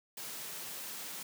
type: high-pass noise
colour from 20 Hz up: white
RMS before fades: -43 dBFS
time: 0.17-1.23 s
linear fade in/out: 5 ms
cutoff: 120 Hz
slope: 48 dB/octave
effects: none